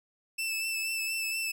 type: tone with vibrato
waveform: sawtooth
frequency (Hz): 2644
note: E7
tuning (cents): +5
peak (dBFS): -27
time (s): 0.38-1.52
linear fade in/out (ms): 10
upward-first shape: sine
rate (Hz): 4.2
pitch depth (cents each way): 23
effects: none